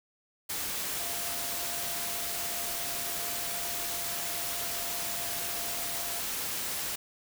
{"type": "tone in noise", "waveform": "sine", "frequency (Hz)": 691, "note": "F5", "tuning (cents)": -19, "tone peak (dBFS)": -44, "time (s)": [0.99, 6.21], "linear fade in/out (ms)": 10, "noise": "white", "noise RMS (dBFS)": -34, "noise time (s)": [0.49, 6.96], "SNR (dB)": -13, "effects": []}